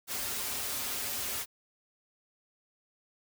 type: noise with comb filter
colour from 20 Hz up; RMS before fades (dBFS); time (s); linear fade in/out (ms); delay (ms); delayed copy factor
white; -35; 0.07-1.46; 50; 6.1; -0.8
effects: none